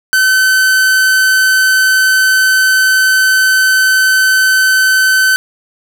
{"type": "tone", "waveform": "45% pulse", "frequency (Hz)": 1527, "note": "G6", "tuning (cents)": -46, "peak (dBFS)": -7, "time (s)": [0.13, 5.36], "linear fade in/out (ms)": 0, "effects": []}